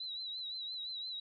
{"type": "tone with vibrato", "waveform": "sine", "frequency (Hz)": 3951, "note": "B7", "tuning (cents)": 0, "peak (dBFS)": -39, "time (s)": [0, 1.2], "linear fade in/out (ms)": 5, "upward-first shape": "triangle", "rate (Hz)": 5.8, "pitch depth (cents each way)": 76, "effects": []}